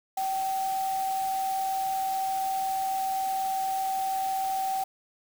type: tone in noise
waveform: sine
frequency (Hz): 769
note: G5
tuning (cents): -33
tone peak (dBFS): -26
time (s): 0.17-4.84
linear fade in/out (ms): 5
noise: white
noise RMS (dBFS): -41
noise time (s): 0.17-4.84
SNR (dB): +12
effects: none